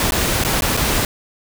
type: noise with dropouts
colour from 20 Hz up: pink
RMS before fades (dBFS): -18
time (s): 0-1.05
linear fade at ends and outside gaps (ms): 1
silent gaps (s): 0.108-0.121 / 0.438-0.448 / 0.608-0.621 / 0.768-0.773
effects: none